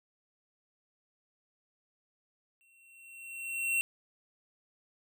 square tone with exponential growth, 2722 Hz, F7, 45 cents flat, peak -26 dBFS, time 2.61-3.81 s, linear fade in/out 0 ms, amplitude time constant 260 ms, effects none

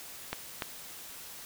clicks, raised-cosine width 0.3 ms, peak -16 dBFS, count 2, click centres 0.33 / 0.622 s, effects white hiss -46 dBFS RMS until 1.45 s

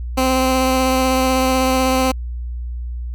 15% pulse tone with vibrato, 260 Hz, C4, 11 cents flat, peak -8 dBFS, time 0.17-2.12 s, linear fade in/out 10 ms, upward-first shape triangle, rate 16 Hz, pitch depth 15 cents each way, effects added 60 Hz sine -23 dBFS peak until 3.14 s

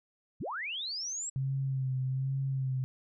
sine linear sweep, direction up, 55 to 7800 Hz, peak -34 dBFS, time 0.4-1.3 s, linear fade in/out 10 ms
sine tone with vibrato, 132.8 Hz, C3, 26 cents sharp, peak -29 dBFS, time 1.36-2.84 s, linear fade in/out 0 ms, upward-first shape sine, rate 1.2 Hz, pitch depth 38 cents each way
effects none

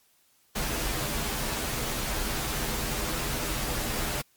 pink noise with comb filter, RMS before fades -30 dBFS, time 0.55-4.22 s, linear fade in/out 10 ms, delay 11 ms, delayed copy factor -0.7, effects white hiss -65 dBFS RMS until 4.36 s + MP3 96 kbps

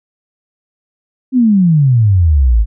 sine exponential sweep, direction down, 266.5 to 50.2 Hz, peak -6 dBFS, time 1.32-2.66 s, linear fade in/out 50 ms, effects none

